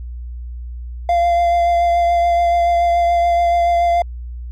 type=tone with vibrato; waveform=triangle; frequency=691 Hz; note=F5; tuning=19 cents flat; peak=-10 dBFS; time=1.09-4.02 s; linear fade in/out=2 ms; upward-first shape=triangle; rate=7 Hz; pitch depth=16 cents each way; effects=added 60 Hz sine -26 dBFS peak until 4.51 s